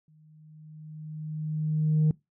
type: tone with exponential growth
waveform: sine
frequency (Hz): 154.6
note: D#3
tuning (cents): -11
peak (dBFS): -16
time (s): 0.08-2.11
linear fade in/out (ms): 2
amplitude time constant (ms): 440
effects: noise-tail reverb RT60 0.2 s tail -23 dB re dry + tanh soft clip ceiling -17 dBFS